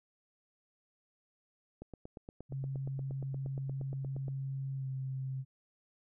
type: click train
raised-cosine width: 2 ms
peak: -32 dBFS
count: 22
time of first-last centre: 1.82-4.282 s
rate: 8.53 Hz
type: tone with pitch glide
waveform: sine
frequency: 135.3 to 132.52 Hz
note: C#3 to C3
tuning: -42 to +22 cents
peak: -35 dBFS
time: 2.49-5.45 s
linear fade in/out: 50 ms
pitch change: -36 cents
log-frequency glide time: 4.76-4.87 s
effects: none